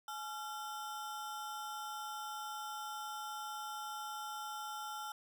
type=ring-modulated tone; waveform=square; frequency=1108.7 Hz; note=C#6; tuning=in tune; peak=-39 dBFS; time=0.08-5.12 s; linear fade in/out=2 ms; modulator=261 Hz; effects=12-bit

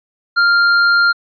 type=tone with hard clipping; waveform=sine; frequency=1396.9 Hz; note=F6; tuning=in tune; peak=-11 dBFS; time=0.36-1.13 s; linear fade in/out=20 ms; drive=13 dB; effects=resampled to 11025 Hz

